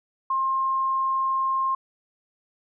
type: tone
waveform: sine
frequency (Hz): 1063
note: C6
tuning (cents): +27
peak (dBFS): -21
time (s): 0.3-1.75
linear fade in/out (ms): 5
effects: none